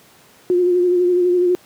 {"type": "tone with vibrato", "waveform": "sine", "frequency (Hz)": 357.1, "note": "F4", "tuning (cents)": 39, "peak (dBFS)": -12, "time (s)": [0.5, 1.55], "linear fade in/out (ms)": 0, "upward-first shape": "sine", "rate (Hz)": 12, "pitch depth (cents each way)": 31, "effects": ["pink hiss -49 dBFS RMS until 1.65 s", "high-pass 150 Hz 12 dB/octave"]}